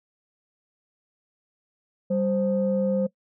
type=tone pair together; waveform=sine; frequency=195.34 / 523.3 Hz; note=G3 / C5; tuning=-6 / 0 cents; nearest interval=octave + perfect fourth; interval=1706 cents; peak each=-23 dBFS; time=2.1-3.07 s; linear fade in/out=10 ms; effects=noise-tail reverb RT60 0.1 s tail -21 dB re dry + tanh soft clip ceiling -14 dBFS